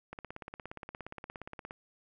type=click train; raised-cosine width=0.5 ms; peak=-27 dBFS; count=28; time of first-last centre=0.13-1.709 s; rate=17.1 Hz; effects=none